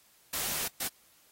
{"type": "noise bursts at uneven times", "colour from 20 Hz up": "white", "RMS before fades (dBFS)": -33, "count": 2, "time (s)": [[0.33, 0.68], [0.8, 0.88]], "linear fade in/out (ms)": 5, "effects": ["white hiss -63 dBFS RMS until 1.31 s", "AAC 48 kbps"]}